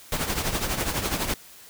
pink noise with tremolo, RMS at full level -24 dBFS, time 0.12-1.34 s, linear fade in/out 2 ms, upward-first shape triangle, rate 12 Hz, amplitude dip 70%, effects white hiss -48 dBFS RMS until 1.69 s

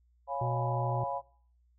sine chord, C# dominant seventh, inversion none, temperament equal, 554.4 / 698.5 / 830.6 / 987.8 Hz, C#5 / E#5 / G#5 / B5, 0 / 0 / 0 / 0 cents, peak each -37 dBFS, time 0.27-1.22 s, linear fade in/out 50 ms
harmonic tone, 123.47 Hz, B2, in tune, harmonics 1 / 3 / 5 / 7 / 8, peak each -31 / -41 / -45 / -48 / -49 dBFS, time 0.41-1.04 s, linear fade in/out 5 ms
effects noise-tail reverb RT60 0.5 s tail -20 dB re dry + added 60 Hz sine -64 dBFS peak until 1.78 s

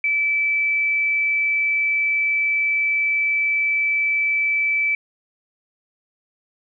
sine tone, 2313 Hz, D7, 27 cents flat, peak -17 dBFS, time 0.04-4.95 s, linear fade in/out 2 ms, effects none

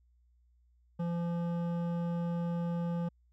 sine tone with hard clipping, 171.2 Hz, F3, 34 cents flat, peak -33 dBFS, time 0.99-3.09 s, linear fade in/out 10 ms, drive 12 dB, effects added 60 Hz sine -64 dBFS peak until 3.32 s

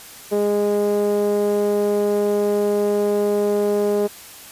5% pulse tone with low-pass filter, 205.8 Hz, G#3, 16 cents flat, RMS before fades -19 dBFS, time 0.31-4.08 s, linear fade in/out 20 ms, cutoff 470 Hz, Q 3.4, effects white hiss -40 dBFS RMS until 4.51 s + resampled to 32000 Hz

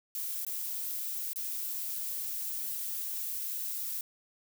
violet noise with dropouts, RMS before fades -36 dBFS, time 0.15-4.01 s, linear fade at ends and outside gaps 1 ms, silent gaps 0.449-0.466 / 1.332-1.359 s, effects none

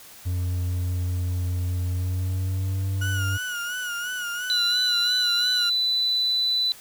triangle tone with pitch glide, 89.5 to 96.48 Hz, F2 to G2, +43 to -27 cents, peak -21 dBFS, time 0.25-3.38 s, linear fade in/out 20 ms, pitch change +130 cents, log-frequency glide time 1.84-2.94 s
35% pulse tone with vibrato, 1449 Hz, F#6, 37 cents flat, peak -26 dBFS, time 3.01-5.7 s, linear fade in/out 10 ms, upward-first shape sine, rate 2.9 Hz, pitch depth 56 cents each way
sine tone, 3989 Hz, B7, 17 cents sharp, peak -20 dBFS, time 4.5-6.72 s, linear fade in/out 0 ms
effects white hiss -46 dBFS RMS until 6.8 s

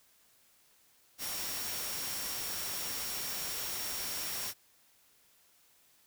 sine tone in noise, 5570 Hz, F8, 5 cents flat, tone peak -43 dBFS, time 1.18-4.54 s, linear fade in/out 50 ms, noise white, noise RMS -38 dBFS, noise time 1.18-4.54 s, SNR -8 dB, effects white hiss -66 dBFS RMS until 6.06 s

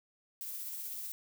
violet noise with tremolo, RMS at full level -40 dBFS, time 0.41-1.12 s, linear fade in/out 0 ms, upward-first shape triangle, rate 16 Hz, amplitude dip 30%, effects none

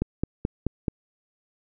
click train, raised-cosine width 3 ms, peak -11 dBFS, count 5, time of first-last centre 0.02-0.882 s, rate 4.64 Hz, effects none

